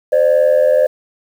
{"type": "tone pair together", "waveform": "sine", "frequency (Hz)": [518.8, 600], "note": ["C5", "D5"], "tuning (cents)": [-15, 37], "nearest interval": "minor third", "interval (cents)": 252, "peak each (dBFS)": -10, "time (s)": [0.12, 0.87], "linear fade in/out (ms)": 10, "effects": ["tanh soft clip ceiling -5 dBFS", "7-bit"]}